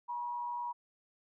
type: tone with frequency modulation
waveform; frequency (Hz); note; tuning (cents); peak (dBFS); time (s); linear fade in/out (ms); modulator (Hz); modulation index
sine; 962; B5; -46; -35; 0.08-0.73; 20; 108; 0.36
effects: none